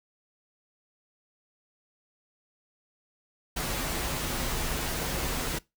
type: noise with comb filter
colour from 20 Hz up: pink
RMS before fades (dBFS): -31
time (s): 3.56-5.59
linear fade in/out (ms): 10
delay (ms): 10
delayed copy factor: -0.5
effects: noise-tail reverb RT60 0.2 s tail -21 dB re dry